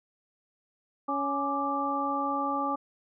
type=harmonic tone with a mistuned harmonic; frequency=279.1 Hz; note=C#4; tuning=12 cents sharp; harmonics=1 / 2 / 3 / 4; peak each=-33 / -36 / -32 / -30 dBFS; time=1.08-2.76 s; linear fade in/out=10 ms; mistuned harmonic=4; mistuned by=+88 cents; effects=none